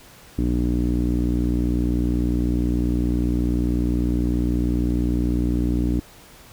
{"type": "tone with low-pass filter", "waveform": "sawtooth", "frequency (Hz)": 60, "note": "B1", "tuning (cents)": -49, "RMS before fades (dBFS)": -21, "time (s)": [0.38, 6], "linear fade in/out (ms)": 5, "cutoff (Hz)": 290, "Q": 4.2, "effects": ["pink hiss -47 dBFS RMS until 6.52 s"]}